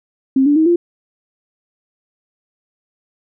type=tone with pitch steps; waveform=sine; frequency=266.6 / 290.7 / 317 / 345.7 Hz; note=C4 / D4 / D#4 / F4; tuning=+33 / -18 / +32 / -18 cents; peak=-9 dBFS; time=0.36-0.76 s; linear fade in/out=5 ms; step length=100 ms; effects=none